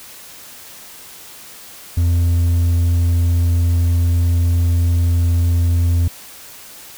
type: tone with hard clipping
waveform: sine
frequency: 85.9 Hz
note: F2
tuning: 28 cents flat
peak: -13 dBFS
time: 1.97-6.08 s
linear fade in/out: 5 ms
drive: 3 dB
effects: white hiss -38 dBFS RMS until 6.97 s